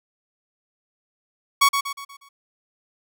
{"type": "tone with echo", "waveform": "sawtooth", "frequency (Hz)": 1117, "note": "C#6", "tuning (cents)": 13, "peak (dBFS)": -9, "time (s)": [1.61, 1.69], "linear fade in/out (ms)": 10, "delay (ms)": 120, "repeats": 5, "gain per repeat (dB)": -7, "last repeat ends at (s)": 2.29, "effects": []}